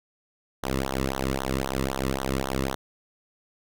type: tone with flanger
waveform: sawtooth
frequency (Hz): 66.5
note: C2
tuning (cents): +29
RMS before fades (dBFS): -28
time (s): 0.63-2.75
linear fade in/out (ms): 5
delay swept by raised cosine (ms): 0.4 to 1.32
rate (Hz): 3.8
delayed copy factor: -1
effects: none